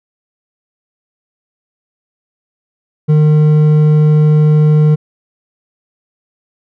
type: tone with hard clipping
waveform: triangle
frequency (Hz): 152.2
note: D#3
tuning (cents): -38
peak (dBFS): -7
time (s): 3.08-4.96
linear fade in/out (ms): 20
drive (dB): 9
effects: none